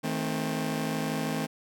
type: chord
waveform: sawtooth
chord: A diminished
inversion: second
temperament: just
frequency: 158.4 / 220 / 264 Hz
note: Eb3 / A3 / C4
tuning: +31 / 0 / +16 cents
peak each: -29 dBFS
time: 0.03-1.47 s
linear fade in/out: 20 ms
effects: none